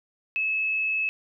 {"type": "tone", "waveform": "sine", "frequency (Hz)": 2594, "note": "E7", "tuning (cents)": -28, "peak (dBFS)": -23, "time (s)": [0.36, 1.09], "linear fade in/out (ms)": 0, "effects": []}